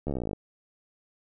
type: slowing click train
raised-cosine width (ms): 2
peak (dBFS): -18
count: 17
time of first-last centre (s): 0.07-0.332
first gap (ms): 13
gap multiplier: 1.03
effects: none